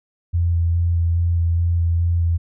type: tone with vibrato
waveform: sine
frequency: 85 Hz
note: F2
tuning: 46 cents flat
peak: -15 dBFS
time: 0.33-2.38 s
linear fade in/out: 20 ms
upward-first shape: square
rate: 2.4 Hz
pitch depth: 13 cents each way
effects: none